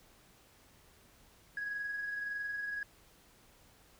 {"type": "tone with amplitude modulation", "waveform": "sine", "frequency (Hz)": 1661.2, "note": "G#6", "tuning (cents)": 0, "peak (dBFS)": -33, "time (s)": [1.57, 2.83], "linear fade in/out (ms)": 2, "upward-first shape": "sine", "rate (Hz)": 21.7, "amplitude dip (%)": 40, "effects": ["tanh soft clip ceiling -31 dBFS", "pink hiss -63 dBFS RMS until 3.99 s"]}